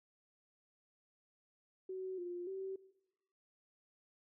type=tone with pitch steps; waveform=sine; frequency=375.3 / 352.5 / 383.5 Hz; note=F#4 / F4 / G4; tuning=+25 / +16 / -38 cents; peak=-40 dBFS; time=1.89-2.76 s; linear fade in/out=5 ms; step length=290 ms; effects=noise-tail reverb RT60 0.9 s tail -18 dB re dry